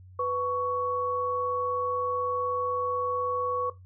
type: tone pair together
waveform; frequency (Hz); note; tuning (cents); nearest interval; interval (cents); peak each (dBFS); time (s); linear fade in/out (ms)
sine; 497.1 / 1116; B4 / C#6; +11 / +11; octave + major second; 1400; -29 / -27; 0.19-3.7; 5
effects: noise-tail reverb RT60 0.2 s tail -17 dB re dry + added 92 Hz sine -47 dBFS peak until 3.85 s